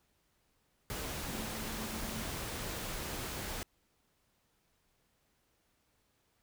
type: tone in noise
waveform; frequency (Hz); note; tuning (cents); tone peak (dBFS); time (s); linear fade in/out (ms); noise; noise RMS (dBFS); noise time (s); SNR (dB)
sine; 219.7; A3; -2; -44; 1.29-2.22; 0; pink; -40; 0.9-3.63; -7
effects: pink hiss -75 dBFS RMS until 6.42 s